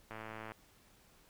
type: click train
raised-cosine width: 0.5 ms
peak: -30 dBFS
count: 46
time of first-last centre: 0.11-0.519 s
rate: 110 Hz
effects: pink hiss -65 dBFS RMS until 1.29 s